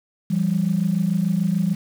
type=tone pair together; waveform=sine; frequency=169.19 / 196 Hz; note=E3 / G3; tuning=+45 / 0 cents; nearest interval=minor third; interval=255 cents; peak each=-20 dBFS; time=0.3-1.75 s; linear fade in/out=10 ms; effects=tanh soft clip ceiling -10 dBFS + 7-bit